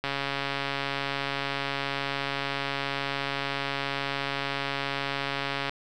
click train, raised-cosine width 0.3 ms, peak -13 dBFS, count 787, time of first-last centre 0.04-5.695 s, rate 139 Hz, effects none

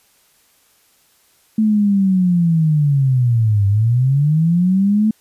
sine linear two-way sweep, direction down then up, 220 to 98 to 220 Hz, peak -11 dBFS, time 1.58-5.11 s, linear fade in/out 5 ms, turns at 3.67 s, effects white hiss -56 dBFS RMS until 5.2 s + resampled to 32000 Hz

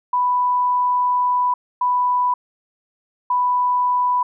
sine tone bursts at uneven times, 990 Hz, B5, 4 cents sharp, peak -15 dBFS, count 3, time 0.13-1.54 / 1.81-2.34 / 3.3-4.23 s, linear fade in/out 5 ms, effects none

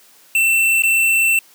square tone with dropouts, 2684 Hz, E7, 31 cents sharp, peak -13 dBFS, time 0.35-1.39 s, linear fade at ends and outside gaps 2 ms, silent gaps 0.822-0.835 s, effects white hiss -49 dBFS RMS until 1.54 s + high-pass 200 Hz 12 dB/octave

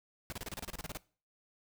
pink noise bursts, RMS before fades -41 dBFS, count 13, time 0.3-0.972 s, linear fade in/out 0 ms, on 24 ms, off 30 ms, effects noise-tail reverb RT60 0.4 s tail -21 dB re dry

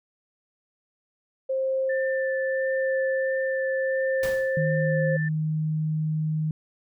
sine tone with tremolo, 529 Hz, C5, 19 cents sharp, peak -22 dBFS, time 1.49-5.17 s, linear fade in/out 10 ms, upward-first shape triangle, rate 0.84 Hz, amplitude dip 25%
sine tone with vibrato, 1770 Hz, A6, 10 cents sharp, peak -30 dBFS, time 1.89-5.29 s, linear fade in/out 10 ms, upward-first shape sine, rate 1.5 Hz, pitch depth 15 cents each way
pink noise with exponential decay, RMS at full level -32 dBFS, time 4.23-4.62 s, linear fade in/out 2 ms, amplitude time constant 84 ms
sine tone, 155.7 Hz, D#3, 2 cents sharp, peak -23 dBFS, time 4.57-6.51 s, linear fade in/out 2 ms
effects none

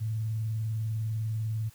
sine tone with vibrato, 110 Hz, A2, in tune, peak -28 dBFS, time 0-1.7 s, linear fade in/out 20 ms, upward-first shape triangle, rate 20 Hz, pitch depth 110 cents each way, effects white hiss -58 dBFS RMS until 1.74 s

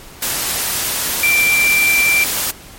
sine tone in noise, 2353 Hz, D7, 3 cents sharp, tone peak -11 dBFS, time 1.23-2.24 s, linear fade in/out 5 ms, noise white, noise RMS -19 dBFS, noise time 0.22-2.51 s, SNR +5 dB, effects pink hiss -38 dBFS RMS until 2.78 s + MP3 64 kbps

